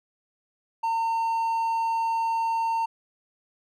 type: tone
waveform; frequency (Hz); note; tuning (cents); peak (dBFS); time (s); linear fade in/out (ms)
triangle; 910; A#5; -42; -21; 0.83-2.86; 10
effects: none